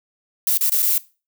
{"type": "noise with dropouts", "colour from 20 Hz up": "violet", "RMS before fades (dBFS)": -18, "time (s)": [0.47, 0.98], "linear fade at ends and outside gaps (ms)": 2, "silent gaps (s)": [[0.575, 0.609], [0.697, 0.719], [0.822, 0.826]], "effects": ["noise-tail reverb RT60 0.3 s tail -19 dB re dry"]}